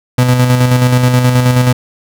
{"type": "tone with tremolo", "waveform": "35% pulse", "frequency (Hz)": 125.1, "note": "B2", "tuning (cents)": 23, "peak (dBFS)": -4, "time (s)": [0.18, 1.73], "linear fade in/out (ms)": 5, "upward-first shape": "square", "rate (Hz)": 9.4, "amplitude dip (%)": 40, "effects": []}